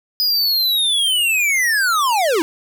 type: linear sweep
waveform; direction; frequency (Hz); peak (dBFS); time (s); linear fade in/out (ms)
square; down; 5000 to 298.8; -15; 0.2-2.42; 0
effects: none